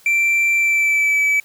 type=tone with pitch glide; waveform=triangle; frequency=2349 to 2297 Hz; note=D7 to D7; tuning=0 to -39 cents; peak=-12 dBFS; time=0.06-1.4 s; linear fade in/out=2 ms; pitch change=-39 cents; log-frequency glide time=0.55-1.21 s; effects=white hiss -50 dBFS RMS until 1.44 s